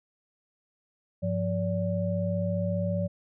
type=tone cluster; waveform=sine; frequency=101.6 / 176.5 / 575 Hz; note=G#2 / F3 / D5; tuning=-38 / +19 / -37 cents; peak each=-30 / -29 / -31 dBFS; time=1.22-3.08 s; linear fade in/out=20 ms; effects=none